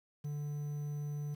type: tone with quantisation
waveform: triangle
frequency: 146.83 Hz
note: D3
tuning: in tune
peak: -34 dBFS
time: 0.24-1.35 s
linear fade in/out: 10 ms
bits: 10
effects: none